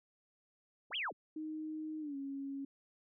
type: linear two-way sweep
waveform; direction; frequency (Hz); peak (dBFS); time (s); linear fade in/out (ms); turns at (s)
sine; up then down; 58.6 to 3390 to 58.6; -35; 0.9-1.13; 50; 0.96
type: tone with pitch glide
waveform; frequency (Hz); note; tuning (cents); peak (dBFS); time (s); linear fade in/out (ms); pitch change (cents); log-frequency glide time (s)
sine; 311.1 to 275.6; D#4 to C#4; 0 to -10; -39; 1.36-2.65; 5; -210; 2-2.16
effects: none